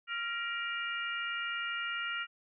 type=harmonic tone with a mistuned harmonic; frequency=472.3 Hz; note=A#4; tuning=23 cents sharp; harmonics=3 / 4 / 5 / 6; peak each=-36 / -41 / -42 / -40 dBFS; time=0.07-2.27 s; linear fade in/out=50 ms; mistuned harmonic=3; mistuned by=-34 cents; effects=none